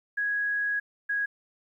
sine tone pair in turn, 1661.2 / 1654 Hz, G#6 / G#6, 0 / -8 cents, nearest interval unison, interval 8 cents, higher first, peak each -25 dBFS, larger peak neither, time 0.17-0.8 / 1.09-1.26 s, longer first, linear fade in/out 10 ms, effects 11-bit

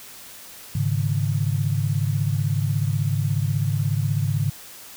sine chord, Ab suspended fourth, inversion none, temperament equal with one note detuned, 103.83 / 138.59 / 154.94 Hz, Ab2 / Db3 / Eb3, 0 / 0 / -7 cents, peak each -23 / -23 / -27 dBFS, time 0.75-4.5 s, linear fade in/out 5 ms, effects white hiss -42 dBFS RMS until 4.96 s

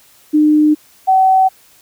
sine tone pair in turn, 303 / 759.1 Hz, D#4 / F#5, -46 / +44 cents, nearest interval octave + major third, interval 1590 cents, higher second, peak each -7 dBFS, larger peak neither, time 0.33-0.75 / 1.07-1.49 s, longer neither, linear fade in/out 20 ms, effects white hiss -48 dBFS RMS until 1.81 s

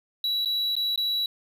triangle tone with dropouts, 3916 Hz, B7, 15 cents flat, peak -22 dBFS, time 0.24-1.26 s, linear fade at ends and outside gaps 2 ms, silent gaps 0.449-0.457 / 0.754-0.765 / 0.96-0.976 s, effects none

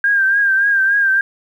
sine tone with vibrato, 1598 Hz, G6, 33 cents sharp, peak -11 dBFS, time 0.04-1.21 s, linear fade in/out 2 ms, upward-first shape triangle, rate 3.5 Hz, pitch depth 62 cents each way, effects 8-bit

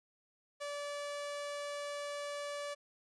sawtooth tone, 578 Hz, D5, 28 cents flat, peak -35 dBFS, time 0.6-2.75 s, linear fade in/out 20 ms, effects resampled to 22050 Hz

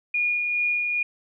sine tone with tremolo, 2437 Hz, D#7, 37 cents flat, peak -20 dBFS, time 0.14-1.03 s, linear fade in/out 5 ms, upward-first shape sine, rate 2.4 Hz, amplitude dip 30%, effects none

